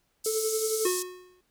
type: band-pass noise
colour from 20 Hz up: white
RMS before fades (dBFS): -33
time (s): 0.24-1.03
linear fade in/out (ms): 10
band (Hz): 4900 to 11000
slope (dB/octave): 24
type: tone with tremolo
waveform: triangle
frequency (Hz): 438.6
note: A4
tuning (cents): -6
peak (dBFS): -23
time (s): 0.26-0.87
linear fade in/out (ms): 2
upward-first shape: sine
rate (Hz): 11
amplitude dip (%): 50
type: tone with exponential decay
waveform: square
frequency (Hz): 363.9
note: F#4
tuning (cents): -29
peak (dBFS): -23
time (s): 0.85-1.41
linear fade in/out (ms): 5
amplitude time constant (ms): 120
effects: pink hiss -72 dBFS RMS until 1.5 s